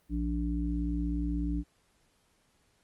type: harmonic tone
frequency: 58.27 Hz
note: A#1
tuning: in tune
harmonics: 1 / 3 / 5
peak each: -31 / -36 / -33 dBFS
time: 0.09-1.64 s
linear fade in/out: 50 ms
effects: pink hiss -70 dBFS RMS until 2.83 s + Opus 32 kbps